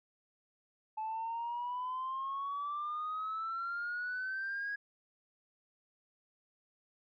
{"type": "exponential sweep", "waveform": "sine", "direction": "up", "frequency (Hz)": [865, 1661], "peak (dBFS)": -34, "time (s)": [0.97, 4.76], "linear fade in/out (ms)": 10, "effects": ["tanh soft clip ceiling -32 dBFS"]}